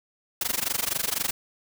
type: noise with amplitude modulation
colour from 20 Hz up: white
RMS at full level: -24 dBFS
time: 0.41-1.31 s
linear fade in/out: 2 ms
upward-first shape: sine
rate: 24 Hz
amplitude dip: 95%
effects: none